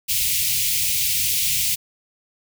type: band-stop noise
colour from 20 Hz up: white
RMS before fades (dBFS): -21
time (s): 0.08-1.76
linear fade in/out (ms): 20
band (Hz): 160 to 2200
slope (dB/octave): 48
effects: none